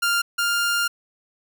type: tone pair in turn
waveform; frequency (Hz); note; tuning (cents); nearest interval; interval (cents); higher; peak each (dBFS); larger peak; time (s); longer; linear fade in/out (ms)
sawtooth; 1396.9 / 1401.7; F6 / F6; 0 / +6; unison; 6; second; -15 / -16; first; 0.02-0.22 / 0.38-0.88; second; 10
effects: none